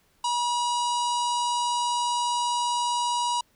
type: harmonic tone with a mistuned harmonic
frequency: 965 Hz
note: B5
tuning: 40 cents flat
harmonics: 1 / 3 / 4 / 5 / 6 / 7 / 8 / 9 / 10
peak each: -24 / -34 / -36 / -38 / -40 / -41 / -42 / -43 / -44 dBFS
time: 0.24-3.41 s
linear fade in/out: 5 ms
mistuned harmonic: 6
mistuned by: -23 cents
effects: pink hiss -65 dBFS RMS until 3.55 s